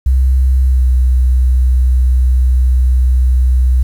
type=tone with pitch glide; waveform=sine; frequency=64.9 to 63.13 Hz; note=C2 to B1; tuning=-13 to +39 cents; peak=-7 dBFS; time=0.06-3.83 s; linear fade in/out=5 ms; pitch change=-48 cents; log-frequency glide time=0.67-0.84 s; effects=7-bit